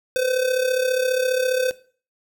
square tone with amplitude modulation, 511 Hz, C5, 41 cents flat, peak -17 dBFS, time 0.16-1.71 s, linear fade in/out 0 ms, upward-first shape sine, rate 34.8 Hz, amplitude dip 70%, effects noise-tail reverb RT60 0.4 s tail -17 dB re dry

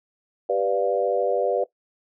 sine chord, G dominant seventh, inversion none, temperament equal, 392 / 493.9 / 587.3 / 698.5 Hz, G4 / B4 / D5 / F5, 0 / 0 / 0 / 0 cents, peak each -27 / -23 / -24 / -28 dBFS, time 0.49-1.64 s, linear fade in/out 5 ms, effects noise-tail reverb RT60 0.1 s tail -17 dB re dry

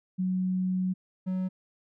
sine / triangle tone pair in turn, 185 / 185.88 Hz, F#3 / F#3, 0 / +8 cents, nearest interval unison, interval 8 cents, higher second, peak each -25 dBFS, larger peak neither, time 0.18-0.94 / 1.26-1.49 s, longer first, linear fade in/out 20 ms, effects none

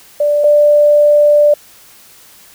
sine tone pair in turn, 587.3 / 589.8 Hz, D5 / D5, 0 / +7 cents, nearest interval unison, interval 7 cents, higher second, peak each -9 / -5 dBFS, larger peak second, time 0.2-0.44 / 0.44-1.54 s, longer second, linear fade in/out 5 ms, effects white hiss -42 dBFS RMS until 2.54 s

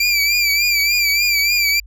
25% pulse tone with vibrato, 2349 Hz, D7, in tune, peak -10 dBFS, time 0-1.8 s, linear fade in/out 5 ms, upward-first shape triangle, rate 3.4 Hz, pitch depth 71 cents each way, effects added 50 Hz sine -37 dBFS peak until 1.86 s

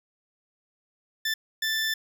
20% pulse tone bursts at uneven times, 1765 Hz, A6, 5 cents sharp, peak -20 dBFS, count 2, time 1.25-1.34 / 1.62-1.94 s, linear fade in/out 5 ms, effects none

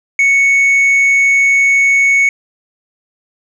sine tone with tanh clipping, 2217 Hz, C#7, in tune, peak -8 dBFS, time 0.19-2.29 s, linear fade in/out 2 ms, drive 3 dB, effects none

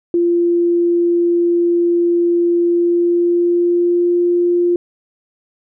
sine tone with pitch glide, 345 to 349.8 Hz, F4 to F4, -21 to +3 cents, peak -11 dBFS, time 0.14-4.76 s, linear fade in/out 2 ms, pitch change +24 cents, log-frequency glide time 2.64-4.18 s, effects none

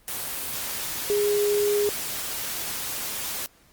sine tone in noise, 412.6 Hz, G#4, 11 cents flat, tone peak -20 dBFS, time 1.1-1.89 s, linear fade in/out 0 ms, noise white, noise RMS -31 dBFS, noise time 0.08-3.46 s, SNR +8 dB, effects pink hiss -58 dBFS RMS until 3.72 s + Opus 32 kbps

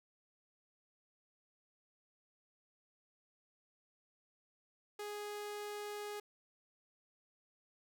sawtooth tone, 415.1 Hz, G#4, 1 cent flat, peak -38 dBFS, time 4.99-6.2 s, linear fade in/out 5 ms, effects none

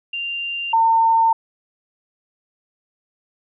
sine tone pair in turn, 2785 / 906.1 Hz, F7 / A#5, -5 / -49 cents, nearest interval octave + perfect fifth, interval 1944 cents, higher first, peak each -23 / -12 dBFS, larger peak second, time 0.13-0.73 / 0.73-1.33 s, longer neither, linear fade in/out 5 ms, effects none

